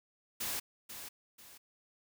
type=noise with echo; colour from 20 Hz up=white; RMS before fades=-37 dBFS; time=0.4-0.6 s; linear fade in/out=10 ms; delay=490 ms; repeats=2; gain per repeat=-9 dB; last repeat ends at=1.58 s; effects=none